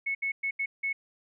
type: tone bursts at uneven times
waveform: sine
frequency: 2200 Hz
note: C#7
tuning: 14 cents flat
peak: -27 dBFS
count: 5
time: 0.06-0.15 / 0.22-0.32 / 0.43-0.51 / 0.59-0.66 / 0.83-0.93 s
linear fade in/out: 10 ms
effects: none